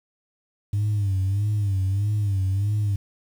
sine tone with vibrato, 100 Hz, G2, 35 cents sharp, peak -18 dBFS, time 0.73-2.96 s, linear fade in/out 5 ms, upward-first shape sine, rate 1.6 Hz, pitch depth 95 cents each way, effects tanh soft clip ceiling -18 dBFS + 8-bit

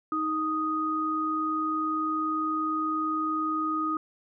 sine tone pair together, 312.9 / 1244.5 Hz, D#4 / D#6, +10 / 0 cents, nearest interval 2 octaves, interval 2390 cents, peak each -30 / -27 dBFS, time 0.12-3.97 s, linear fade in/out 2 ms, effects none

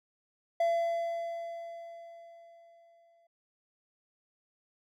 triangle tone with exponential decay, 676 Hz, E5, 43 cents sharp, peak -22 dBFS, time 0.6-3.27 s, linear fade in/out 5 ms, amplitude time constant 580 ms, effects none

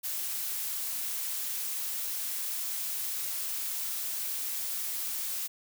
blue noise, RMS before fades -34 dBFS, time 0.03-5.48 s, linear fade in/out 20 ms, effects none

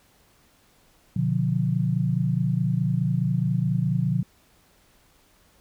sine chord, B diminished, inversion none, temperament just, 123.47 / 148.16 / 177.8 Hz, B2 / D3 / F3, 0 / +16 / +31 cents, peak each -25 dBFS, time 1.16-4.23 s, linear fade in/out 5 ms, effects pink hiss -60 dBFS RMS until 5.6 s

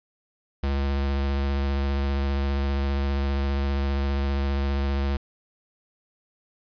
square tone with vibrato, 69.3 Hz, C#2, in tune, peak -23 dBFS, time 0.63-5.17 s, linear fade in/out 5 ms, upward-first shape triangle, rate 15 Hz, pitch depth 24 cents each way, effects resampled to 11025 Hz + 9-bit

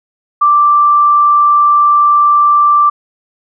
sine tone, 1174.7 Hz, D6, in tune, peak -5 dBFS, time 0.41-2.9 s, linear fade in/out 10 ms, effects none

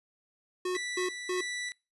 square tone bursts, 364.9 Hz, F#4, 24 cents flat, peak -30 dBFS, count 3, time 0.65-1.41 s, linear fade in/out 5 ms, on 120 ms, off 200 ms
sawtooth tone with tremolo, 1967 Hz, B6, 7 cents flat, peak -30 dBFS, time 0.75-1.72 s, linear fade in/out 0 ms, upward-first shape square, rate 1.6 Hz, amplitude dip 40%
effects noise-tail reverb RT60 0.3 s tail -25 dB re dry + resampled to 24000 Hz

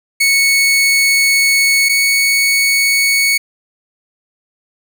sawtooth tone pair in turn, 2212 / 2221 Hz, C#7 / C#7, -4 / +3 cents, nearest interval unison, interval 7 cents, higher second, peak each -6 / -7 dBFS, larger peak first, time 0.2-1.89 / 1.89-3.38 s, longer first, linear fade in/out 10 ms, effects none

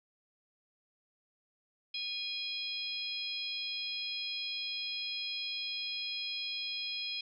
harmonic tone with a mistuned harmonic, 821 Hz, G#5, 20 cents flat, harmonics 3 / 4 / 5 / 6, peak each -42 / -39 / -42 / -42 dBFS, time 1.94-7.21 s, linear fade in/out 5 ms, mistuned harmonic 6, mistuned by +55 cents, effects none

